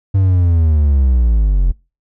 triangle linear sweep, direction down, 98.4 to 41.83 Hz, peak -7 dBFS, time 0.14-1.72 s, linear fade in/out 10 ms, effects noise-tail reverb RT60 0.3 s tail -25 dB re dry

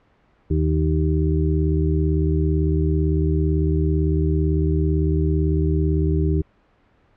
harmonic tone, 77.9 Hz, D#2, 3 cents sharp, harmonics 1 / 2 / 4 / 5, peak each -19 / -22 / -25 / -26 dBFS, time 0.5-6.42 s, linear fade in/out 10 ms, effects pink hiss -59 dBFS RMS until 7.16 s + low-pass 2000 Hz 12 dB/octave

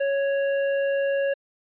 triangle tone with tanh clipping, 554.4 Hz, C#5, in tune, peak -23 dBFS, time 0-1.34 s, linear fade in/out 10 ms, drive 17 dB, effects resampled to 8000 Hz

